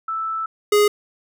sine / square tone pair in turn, 1318.5 / 415.3 Hz, E6 / G#4, 0 / 0 cents, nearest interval octave + minor sixth, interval 2000 cents, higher first, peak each -22 / -13 dBFS, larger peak second, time 0.08-0.46 / 0.72-0.88 s, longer first, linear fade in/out 5 ms, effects none

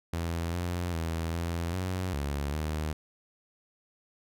sawtooth tone with pitch steps, 84 / 87.8 / 82.2 / 84.6 / 92.3 / 71.2 / 77.2 Hz, E2 / F2 / E2 / E2 / F#2 / C#2 / D#2, +33 / +10 / -4 / +45 / -4 / +47 / -13 cents, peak -26 dBFS, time 0.13-2.93 s, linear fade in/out 5 ms, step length 400 ms, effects none

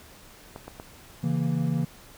clicks, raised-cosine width 1 ms, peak -24 dBFS, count 3, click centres 0.561 / 0.68 / 0.799 s
triangle chord, A# diminished, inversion first, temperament equal, 138.59 / 164.81 / 233.1 Hz, C#3 / E3 / A#3, 0 / 0 / 0 cents, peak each -26 / -24 / -28 dBFS, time 1.23-1.85 s, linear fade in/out 10 ms
effects pink hiss -50 dBFS RMS until 2.17 s

